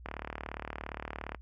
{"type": "click train", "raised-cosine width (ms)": 0.5, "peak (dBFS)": -22, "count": 49, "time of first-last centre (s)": [0.06, 1.347], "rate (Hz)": 37.3, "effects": ["noise-tail reverb RT60 0.1 s tail -26 dB re dry", "added 60 Hz sine -47 dBFS peak until 1.41 s"]}